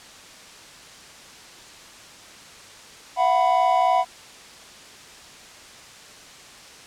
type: chord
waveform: triangle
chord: E suspended second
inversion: none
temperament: equal with one note detuned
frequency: 676.6 / 740 / 987.8 Hz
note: E5 / F#5 / B5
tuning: +45 / 0 / 0 cents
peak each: -21 / -17 / -20 dBFS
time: 3.16-4.05 s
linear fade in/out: 50 ms
effects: white hiss -44 dBFS RMS until 6.86 s + low-pass 7000 Hz 12 dB/octave